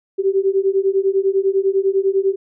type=beating tone pair; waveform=sine; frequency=383 / 393 Hz; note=G4 / G4; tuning=-40 / +4 cents; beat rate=10 Hz; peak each=-17 dBFS; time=0.18-2.36 s; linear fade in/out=20 ms; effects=none